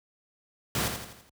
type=noise with echo; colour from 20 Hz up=pink; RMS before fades=-28 dBFS; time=0.75-0.88 s; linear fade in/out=2 ms; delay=83 ms; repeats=5; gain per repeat=-6 dB; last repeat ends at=1.295 s; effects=high-pass 60 Hz 12 dB/octave

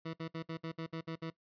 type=tone bursts; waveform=20% pulse; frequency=163 Hz; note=E3; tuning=19 cents flat; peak=-33 dBFS; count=9; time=0.05-1.304 s; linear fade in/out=10 ms; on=86 ms; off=60 ms; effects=noise-tail reverb RT60 0.1 s tail -18 dB re dry + resampled to 11025 Hz

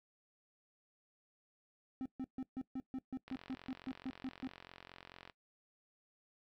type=tone bursts; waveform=triangle; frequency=261.6 Hz; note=C4; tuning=in tune; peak=-36 dBFS; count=14; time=2.01-4.474 s; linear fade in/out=0 ms; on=46 ms; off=140 ms
type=click train; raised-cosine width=0.3 ms; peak=-35 dBFS; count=91; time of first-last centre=3.28-5.298 s; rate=44.6 Hz
effects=noise-tail reverb RT60 0.1 s tail -19 dB re dry

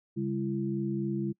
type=tone cluster; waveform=sine; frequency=137.7 / 201.6 / 337.2 Hz; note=C#3 / G3 / E4; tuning=-11 / +49 / +39 cents; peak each=-34 / -32 / -33 dBFS; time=0.16-1.33 s; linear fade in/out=20 ms; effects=noise-tail reverb RT60 0.1 s tail -26 dB re dry

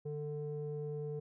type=tone with low-pass filter; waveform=square; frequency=148.4 Hz; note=D3; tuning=18 cents sharp; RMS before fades=-40 dBFS; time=0.05-1.2 s; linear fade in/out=10 ms; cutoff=440 Hz; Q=3.5; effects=none

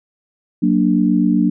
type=chord; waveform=sine; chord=Gb augmented; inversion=none; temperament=equal; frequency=185 / 233.1 / 293.7 Hz; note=Gb3 / Bb3 / D4; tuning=0 / 0 / 0 cents; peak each=-16 dBFS; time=0.62-1.5 s; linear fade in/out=10 ms; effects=none

